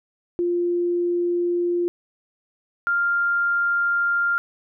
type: tone pair in turn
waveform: sine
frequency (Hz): 349.2 / 1396.8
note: F4 / F6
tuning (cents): 0 / 0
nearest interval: 2 octaves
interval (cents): 2400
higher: second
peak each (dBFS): -19 / -18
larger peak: second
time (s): 0.39-1.88 / 2.87-4.38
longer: second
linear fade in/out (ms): 0
effects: none